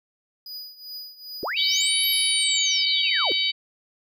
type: tone with tremolo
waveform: square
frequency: 4940 Hz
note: D#8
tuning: 13 cents flat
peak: -33 dBFS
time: 0.46-2.44 s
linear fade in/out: 2 ms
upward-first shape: triangle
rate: 2.5 Hz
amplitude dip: 85%
type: linear two-way sweep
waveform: sine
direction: up then down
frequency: 280 to 11840 to 309.5 Hz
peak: -25 dBFS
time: 1.43-3.32 s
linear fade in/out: 0 ms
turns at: 2.07 s
type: harmonic tone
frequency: 760 Hz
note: F#5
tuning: 46 cents sharp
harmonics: 3 / 4 / 5 / 6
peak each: -28 / -25 / -25 / -27 dBFS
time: 1.56-3.52 s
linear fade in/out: 20 ms
effects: none